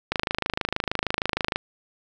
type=click train; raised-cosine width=0.3 ms; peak=-7 dBFS; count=39; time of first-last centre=0.12-1.559 s; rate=26.4 Hz; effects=none